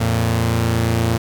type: tone pair together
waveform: sawtooth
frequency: 85.6 / 114.26 Hz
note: F2 / A#2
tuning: -34 / -34 cents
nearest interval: perfect fourth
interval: 500 cents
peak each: -17 / -13 dBFS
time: 0-1.18 s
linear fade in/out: 10 ms
effects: 8-bit